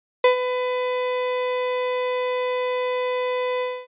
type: tone with ADSR envelope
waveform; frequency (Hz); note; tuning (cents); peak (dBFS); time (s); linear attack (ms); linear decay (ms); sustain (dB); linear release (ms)
35% pulse; 501; B4; +25; -9; 0.24-3.87; 4; 110; -11; 260
effects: resampled to 8000 Hz